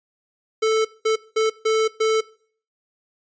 square tone bursts at uneven times, 440 Hz, A4, in tune, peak -17 dBFS, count 5, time 0.62-0.85 / 1.05-1.16 / 1.36-1.5 / 1.65-1.88 / 2-2.21 s, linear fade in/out 10 ms, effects noise-tail reverb RT60 0.5 s tail -21 dB re dry + resampled to 16000 Hz

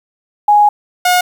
sine / sawtooth tone pair in turn, 830.6 / 721 Hz, G#5 / F#5, 0 / -45 cents, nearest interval major second, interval 245 cents, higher first, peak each -5 dBFS, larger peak neither, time 0.48-0.69 / 1.05-1.21 s, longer first, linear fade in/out 5 ms, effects 7-bit

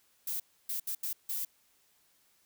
violet noise bursts at uneven times, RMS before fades -35 dBFS, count 5, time 0.27-0.4 / 0.69-0.8 / 0.87-0.95 / 1.03-1.13 / 1.29-1.45 s, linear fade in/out 5 ms, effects white hiss -69 dBFS RMS until 2.45 s

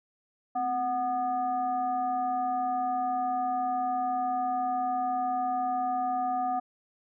sine tone with frequency modulation, 740 Hz, F#5, in tune, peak -26 dBFS, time 0.55-6.6 s, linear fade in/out 10 ms, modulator 482 Hz, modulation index 0.56, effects none

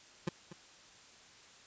25% pulse tone with echo, 173.8 Hz, F3, 8 cents flat, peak -27 dBFS, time 0.27-0.29 s, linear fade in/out 5 ms, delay 240 ms, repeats 1, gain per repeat -14 dB, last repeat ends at 0.53 s, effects white hiss -58 dBFS RMS until 1.66 s + resampled to 16000 Hz

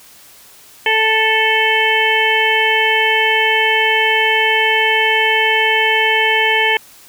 harmonic tone, 440 Hz, A4, in tune, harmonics 1 / 2 / 4 / 5 / 6 / 7, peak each -20 / -18 / -17 / -17 / -21 / -19 dBFS, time 0.86-6.77 s, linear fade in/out 2 ms, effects white hiss -43 dBFS RMS until 7.08 s

